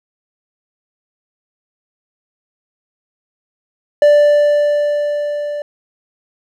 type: tone with level ramp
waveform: triangle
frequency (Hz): 587.3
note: D5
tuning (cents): 0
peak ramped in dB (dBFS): -3 to -18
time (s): 4.02-5.62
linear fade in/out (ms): 2
effects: none